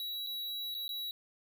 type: tone with dropouts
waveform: square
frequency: 3901 Hz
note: B7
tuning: 22 cents flat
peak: -37 dBFS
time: 0-1.11 s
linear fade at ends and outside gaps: 1 ms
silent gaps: 0.265-0.27 / 0.743-0.749 / 0.88-0.891 s
effects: none